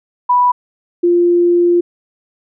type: tone pair in turn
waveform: sine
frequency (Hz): 985 / 348.3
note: B5 / F4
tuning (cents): -5 / -5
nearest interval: octave + tritone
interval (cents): 1800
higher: first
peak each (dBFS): -8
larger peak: neither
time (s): 0.29-0.52 / 1.03-1.81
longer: second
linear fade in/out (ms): 10
effects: none